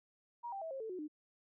sine tone with pitch steps, 950 / 785.1 / 648.9 / 536.3 / 443.2 / 366.3 / 302.7 Hz, A#5 / G5 / E5 / C5 / A4 / F#4 / D#4, +33 / +2 / -27 / +43 / +13 / -17 / -48 cents, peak -40 dBFS, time 0.43-1.081 s, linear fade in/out 20 ms, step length 93 ms, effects none

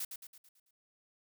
blue noise with echo, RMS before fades -38 dBFS, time 0-0.05 s, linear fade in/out 5 ms, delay 110 ms, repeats 6, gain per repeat -6 dB, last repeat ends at 0.71 s, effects none

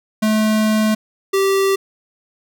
square tone pair in turn, 216.1 / 389.5 Hz, A3 / G4, -31 / -11 cents, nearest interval minor seventh, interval 1020 cents, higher second, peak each -14 dBFS, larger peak neither, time 0.22-0.95 / 1.33-1.76 s, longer first, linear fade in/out 10 ms, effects none

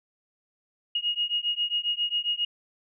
sine beating tone pair, 2869 / 2876.4 Hz, F7 / F#7, +46 / -50 cents, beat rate 7.4 Hz, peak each -28 dBFS, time 0.95-2.45 s, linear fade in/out 5 ms, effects none

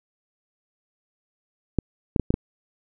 clicks, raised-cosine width 3 ms, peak -7 dBFS, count 5, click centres 1.787 / 2.162 / 2.197 / 2.305 / 2.341 s, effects none

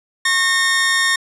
sawtooth tone pair together, 1088 / 1832.6 Hz, C#6 / A#6, -33 / -30 cents, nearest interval major sixth, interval 903 cents, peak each -19 / -11 dBFS, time 0.25-1.16 s, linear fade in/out 5 ms, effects resampled to 24000 Hz + 8-bit

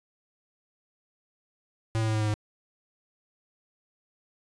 square tone with pitch steps, 112 / 110.71 / 109.44 / 108.18 / 106.94 / 105.71 Hz, A2 / A2 / A2 / A2 / A2 / G#2, +31 / +11 / -9 / -29 / -49 / +31 cents, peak -25 dBFS, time 1.95-2.34 s, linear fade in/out 0 ms, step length 65 ms, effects resampled to 22050 Hz

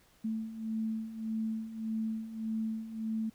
sine beating tone pair, 220 / 221.7 Hz, A3 / A3, 0 / +13 cents, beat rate 1.7 Hz, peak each -39 / -34 dBFS, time 0.24-3.3 s, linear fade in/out 10 ms, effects pink hiss -65 dBFS RMS until 3.34 s

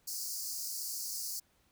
pink high-pass noise, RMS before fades -39 dBFS, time 0.07-1.4 s, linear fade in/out 10 ms, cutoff 4500 Hz, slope 96 dB/octave, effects pink hiss -71 dBFS RMS until 1.71 s

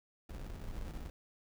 brown noise with sample-and-hold, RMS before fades -43 dBFS, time 0.29-1.1 s, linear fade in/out 5 ms, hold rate 1050 Hz, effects none

